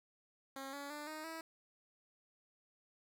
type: tone with pitch steps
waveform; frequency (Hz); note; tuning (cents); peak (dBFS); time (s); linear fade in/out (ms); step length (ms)
10% pulse; 270.5 / 283.1 / 296.3 / 310.2 / 324.7; C#4 / C#4 / D4 / D#4 / E4; -42 / +37 / +15 / -5 / -26; -36; 0.56-1.41; 2; 170
effects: none